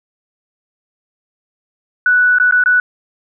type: tone with dropouts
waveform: sine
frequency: 1480 Hz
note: F#6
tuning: in tune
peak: -8 dBFS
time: 2.06-2.8 s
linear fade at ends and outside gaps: 2 ms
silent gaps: 2.385-2.399 / 2.511-2.523 / 2.638-2.659 s
effects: none